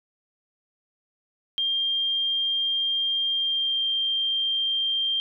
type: tone with pitch glide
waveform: sine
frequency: 3197 to 3177 Hz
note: G7 to G7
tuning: +33 to +23 cents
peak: -22 dBFS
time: 1.58-5.2 s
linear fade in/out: 0 ms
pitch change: -10 cents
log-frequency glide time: 3.31-3.88 s
effects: none